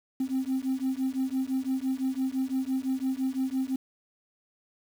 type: beating tone pair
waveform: sine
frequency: 260 / 265.9 Hz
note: C4 / C4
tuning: -11 / +28 cents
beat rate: 5.9 Hz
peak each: -28 dBFS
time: 0.2-3.76 s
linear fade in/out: 5 ms
effects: tanh soft clip ceiling -22 dBFS + 8-bit